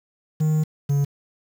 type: tone pair in turn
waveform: triangle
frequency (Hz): 154.9 / 141.67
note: D#3 / C#3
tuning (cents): -7 / +38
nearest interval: major second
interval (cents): 155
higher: first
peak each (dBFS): -15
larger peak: neither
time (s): 0.4-0.64 / 0.89-1.05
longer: first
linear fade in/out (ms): 10
effects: 7-bit